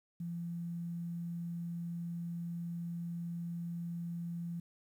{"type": "tone with quantisation", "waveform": "sine", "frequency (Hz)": 170.8, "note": "F3", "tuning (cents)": -38, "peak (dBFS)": -37, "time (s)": [0.2, 4.6], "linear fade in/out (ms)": 5, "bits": 11, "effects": []}